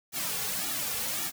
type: noise with flanger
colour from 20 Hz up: white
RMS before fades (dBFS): -32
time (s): 0.12-1.32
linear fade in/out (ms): 50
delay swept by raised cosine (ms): 1.9 to 3.2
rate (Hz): 1.8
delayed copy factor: -0.85
effects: none